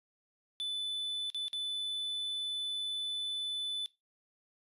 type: tone with dropouts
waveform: triangle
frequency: 3499 Hz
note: A7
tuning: 10 cents flat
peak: -32 dBFS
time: 0.6-3.86 s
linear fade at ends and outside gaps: 0 ms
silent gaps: 1.301-1.346 / 1.482-1.531 s
effects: noise-tail reverb RT60 0.2 s tail -18 dB re dry + resampled to 32000 Hz